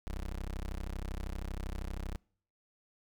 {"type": "tone", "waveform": "25% pulse", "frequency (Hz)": 32.7, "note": "C1", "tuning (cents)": 0, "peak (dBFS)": -33, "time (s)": [0.07, 2.16], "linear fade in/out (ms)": 0, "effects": ["noise-tail reverb RT60 0.6 s tail -26 dB re dry"]}